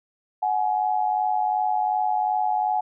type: tone pair together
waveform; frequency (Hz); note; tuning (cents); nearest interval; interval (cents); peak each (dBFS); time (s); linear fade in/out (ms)
sine; 740 / 842.7; F#5 / G#5; 0 / +25; major second; 225; -23; 0.42-2.81; 10
effects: none